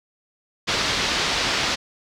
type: low-pass noise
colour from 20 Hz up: white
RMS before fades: -23 dBFS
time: 0.67-1.76 s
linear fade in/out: 20 ms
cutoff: 5100 Hz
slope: 24 dB/octave
effects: none